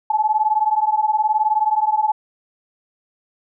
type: beating tone pair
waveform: sine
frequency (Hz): 850 / 869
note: G#5 / A5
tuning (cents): +40 / -22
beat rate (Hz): 19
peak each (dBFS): -18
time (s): 0.1-2.12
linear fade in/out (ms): 5
effects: none